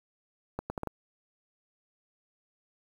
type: accelerating click train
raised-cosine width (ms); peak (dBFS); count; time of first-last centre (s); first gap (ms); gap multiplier
1; -19; 5; 0.59-0.873; 110; 0.71
effects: 8-bit